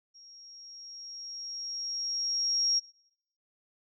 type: tone with level ramp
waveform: sine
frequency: 5590 Hz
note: F8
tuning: 1 cent sharp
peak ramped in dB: -51 to -23 dBFS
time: 0.14-2.8 s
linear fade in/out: 20 ms
effects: noise-tail reverb RT60 0.8 s tail -22 dB re dry